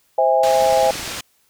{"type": "chord", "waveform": "sine", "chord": "C augmented", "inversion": "none", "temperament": "just", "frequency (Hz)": [523.3, 654.1, 817.6], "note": ["C5", "E5", "G#5"], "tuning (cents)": [0, -14, -27], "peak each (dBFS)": -17, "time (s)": [0.18, 0.91], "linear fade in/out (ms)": 5}
{"type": "low-pass noise", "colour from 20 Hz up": "white", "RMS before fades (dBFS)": -29, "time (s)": [0.43, 1.21], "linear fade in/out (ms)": 5, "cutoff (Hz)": 6200, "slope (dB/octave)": 12}
{"type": "clicks", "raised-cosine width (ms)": 2, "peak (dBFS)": -23, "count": 12, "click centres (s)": [0.624, 0.661, 0.696, 0.726, 0.775, 0.83, 0.864, 0.909, 0.956, 0.996, 1.03, 1.078]}
{"effects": ["white hiss -61 dBFS RMS until 1.49 s"]}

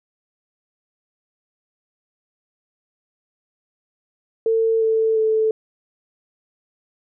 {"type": "tone with pitch steps", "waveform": "sine", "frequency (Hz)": [450, 444.3, 438.7], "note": ["A4", "A4", "A4"], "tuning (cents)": [39, 17, -5], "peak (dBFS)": -15, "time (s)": [4.46, 5.51], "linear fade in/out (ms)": 2, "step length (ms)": 350, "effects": []}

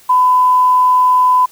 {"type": "tone with quantisation", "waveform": "sine", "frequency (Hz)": 1005, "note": "B5", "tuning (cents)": 30, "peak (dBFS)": -7, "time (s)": [0.09, 1.46], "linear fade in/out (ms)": 10, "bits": 6, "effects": ["white hiss -45 dBFS RMS until 1.51 s"]}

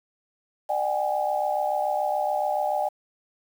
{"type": "tone cluster", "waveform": "sine", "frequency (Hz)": [601, 759, 826], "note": ["D5", "F#5", "G#5"], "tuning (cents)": [40, 44, -10], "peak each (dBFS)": -27, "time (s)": [0.69, 2.89], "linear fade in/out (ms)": 10, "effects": ["8-bit"]}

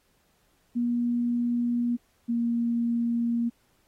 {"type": "tone pair in turn", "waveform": "sine", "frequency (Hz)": [239.5, 234.8], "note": ["A#3", "A#3"], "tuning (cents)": [47, 13], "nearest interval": "unison", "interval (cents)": 34, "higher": "first", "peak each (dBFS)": -23, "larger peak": "neither", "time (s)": [[0.75, 1.97], [2.28, 3.5]], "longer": "neither", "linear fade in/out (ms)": 20, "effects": ["pink hiss -68 dBFS RMS until 3.87 s", "AAC 48 kbps"]}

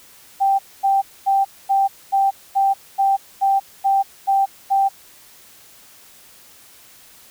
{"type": "tone bursts", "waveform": "sine", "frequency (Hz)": 784, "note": "G5", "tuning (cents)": 0, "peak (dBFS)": -13, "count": 11, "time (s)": [0.4, 4.89], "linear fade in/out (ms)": 20, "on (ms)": 190, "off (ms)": 240, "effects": ["white hiss -47 dBFS RMS until 7.3 s"]}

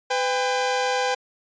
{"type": "tone pair together", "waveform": "sawtooth", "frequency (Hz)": [504, 800], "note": ["B4", "G5"], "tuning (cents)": [35, 35], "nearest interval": "minor sixth", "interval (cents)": 800, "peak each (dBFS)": -20, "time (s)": [0.1, 1.15], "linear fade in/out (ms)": 10, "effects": ["resampled to 16000 Hz"]}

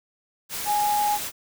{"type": "tone in noise", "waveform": "sine", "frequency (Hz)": 830.6, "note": "G#5", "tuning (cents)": 0, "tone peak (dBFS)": -20, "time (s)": [0.65, 1.19], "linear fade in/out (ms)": 50, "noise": "white", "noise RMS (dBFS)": -31, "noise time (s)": [0.49, 1.32], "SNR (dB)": 8, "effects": []}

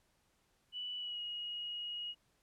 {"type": "tone with pitch glide", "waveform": "sine", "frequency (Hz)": [2963, 2889], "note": ["F#7", "F#7"], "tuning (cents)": [2, -42], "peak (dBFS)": -39, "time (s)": [0.72, 2.15], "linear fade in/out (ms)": 50, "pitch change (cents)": -44, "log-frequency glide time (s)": [0.97, 1.2], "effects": ["pink hiss -75 dBFS RMS until 2.42 s", "low-pass 12000 Hz 12 dB/octave"]}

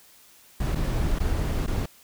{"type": "noise with dropouts", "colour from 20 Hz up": "brown", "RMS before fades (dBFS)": -25, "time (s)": [0.6, 1.86], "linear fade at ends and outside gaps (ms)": 5, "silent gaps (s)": [[0.75, 0.755], [1.188, 1.2], [1.665, 1.676]], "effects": ["white hiss -54 dBFS RMS until 2.03 s"]}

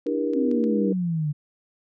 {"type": "chord", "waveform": "sine", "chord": "E half-diminished seventh", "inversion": "third", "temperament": "just", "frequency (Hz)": [296.7, 329.6, 395.6, 474.7], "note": ["D4", "E4", "G4", "Bb4"], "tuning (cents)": [18, 0, 16, 31], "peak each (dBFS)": [-26, -30, -30, -26], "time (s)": [0.06, 0.93], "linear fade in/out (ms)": 5}
{"type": "clicks", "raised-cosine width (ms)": 0.2, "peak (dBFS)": -30, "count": 4, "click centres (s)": [0.067, 0.335, 0.514, 0.64]}
{"type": "exponential sweep", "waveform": "sine", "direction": "down", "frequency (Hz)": [277.2, 144.8], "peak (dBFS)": -22, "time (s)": [0.34, 1.33], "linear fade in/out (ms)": 20}
{"effects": []}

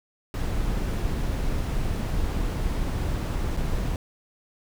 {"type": "noise with dropouts", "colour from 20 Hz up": "brown", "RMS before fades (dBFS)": -26, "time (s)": [0.34, 3.96], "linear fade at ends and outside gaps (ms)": 1, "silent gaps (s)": [3.567, 3.571], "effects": []}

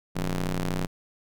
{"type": "ring-modulated tone", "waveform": "sawtooth", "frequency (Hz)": 92.5, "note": "F#2", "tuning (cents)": 0, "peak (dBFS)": -19, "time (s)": [0.15, 0.87], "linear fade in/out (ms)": 20, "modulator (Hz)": 74.2, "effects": []}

